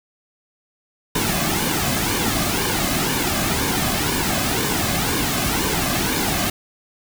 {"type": "noise with flanger", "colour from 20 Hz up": "pink", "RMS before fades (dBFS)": -21, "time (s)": [1.15, 6.5], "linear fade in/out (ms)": 5, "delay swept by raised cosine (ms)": [1.5, 2.19], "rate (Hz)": 2, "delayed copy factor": -0.6, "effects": []}